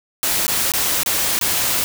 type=noise with dropouts; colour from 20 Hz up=white; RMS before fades=-19 dBFS; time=0.23-1.84 s; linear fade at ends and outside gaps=0 ms; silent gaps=0.467-0.48 / 0.719-0.737 / 1.033-1.061 / 1.39-1.412 s; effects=none